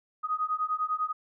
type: beating tone pair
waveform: sine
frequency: 1244.5 / 1254.5 Hz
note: D#6 / D#6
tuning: 0 / +14 cents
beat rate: 10 Hz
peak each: -30 dBFS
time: 0.23-1.13 s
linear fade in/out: 20 ms
effects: none